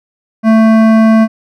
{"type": "tone with hard clipping", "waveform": "sine", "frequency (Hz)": 221.8, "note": "A3", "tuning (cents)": 14, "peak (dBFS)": -6, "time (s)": [0.43, 1.28], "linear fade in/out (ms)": 50, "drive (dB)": 14, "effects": []}